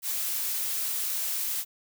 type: noise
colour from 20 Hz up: blue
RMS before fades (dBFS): -30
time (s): 0.02-1.65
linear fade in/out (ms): 50
effects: none